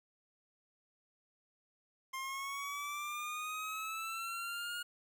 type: linear sweep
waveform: 25% pulse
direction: up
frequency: 1055 to 1434 Hz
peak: -35 dBFS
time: 2.13-4.83 s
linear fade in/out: 10 ms
effects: 11-bit